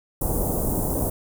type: band-stop noise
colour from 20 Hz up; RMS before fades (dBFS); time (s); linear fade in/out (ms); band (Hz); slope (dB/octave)
pink; -24; 0.21-1.1; 5; 790 to 9600; 24
effects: none